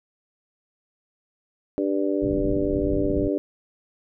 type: harmonic tone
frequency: 98 Hz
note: G2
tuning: in tune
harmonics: 3 / 4 / 5 / 6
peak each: -24 / -26 / -30 / -29 dBFS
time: 1.78-3.38 s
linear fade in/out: 0 ms
type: low-pass noise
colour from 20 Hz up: pink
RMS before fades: -29 dBFS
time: 2.22-3.28 s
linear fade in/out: 2 ms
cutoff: 300 Hz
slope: 24 dB/octave
effects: none